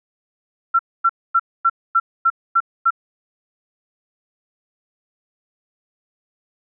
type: tone bursts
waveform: sine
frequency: 1355 Hz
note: E6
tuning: 47 cents sharp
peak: -11 dBFS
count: 8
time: 0.74-2.906 s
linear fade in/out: 10 ms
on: 52 ms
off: 250 ms
effects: none